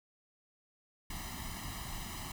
pink noise with comb filter, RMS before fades -42 dBFS, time 1.1-2.32 s, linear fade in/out 5 ms, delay 1 ms, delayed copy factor +0.85, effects none

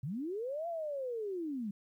sine linear two-way sweep, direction up then down, 117.5 to 694 to 191.9 Hz, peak -35 dBFS, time 0.03-1.71 s, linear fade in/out 5 ms, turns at 0.68 s, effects 12-bit

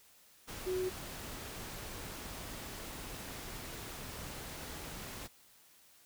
sine tone in noise, 370 Hz, F#4, in tune, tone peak -32 dBFS, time 0.66-0.9 s, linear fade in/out 20 ms, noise pink, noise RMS -45 dBFS, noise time 0.47-5.28 s, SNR +10 dB, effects white hiss -63 dBFS RMS until 6.05 s

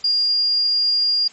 sine tone, 4820 Hz, D8, 44 cents sharp, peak -15 dBFS, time 0.04-1.28 s, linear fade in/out 5 ms, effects white hiss -46 dBFS RMS until 1.32 s + MP3 32 kbps

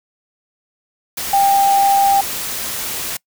sine tone in noise, 793 Hz, G5, 20 cents sharp, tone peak -10 dBFS, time 1.33-2.21 s, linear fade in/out 5 ms, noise white, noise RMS -24 dBFS, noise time 1.17-3.17 s, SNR +11 dB, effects noise-tail reverb RT60 0.1 s tail -24 dB re dry

